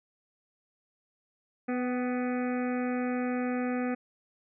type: harmonic tone with a mistuned harmonic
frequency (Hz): 248.5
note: B3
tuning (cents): +11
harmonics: 1 / 2 / 3 / 5 / 6 / 7 / 8 / 9 / 10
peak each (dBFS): -29 / -35 / -39 / -43 / -45 / -46 / -47 / -48 / -49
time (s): 1.68-3.95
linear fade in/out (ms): 10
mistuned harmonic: 3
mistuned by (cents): +25
effects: none